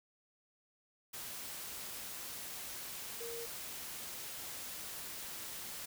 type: tone in noise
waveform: sine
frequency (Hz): 466.2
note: A#4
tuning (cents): 0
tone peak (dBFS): -43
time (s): 3.2-3.46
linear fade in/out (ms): 10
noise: white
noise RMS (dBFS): -45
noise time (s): 1.13-5.86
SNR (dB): -1
effects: none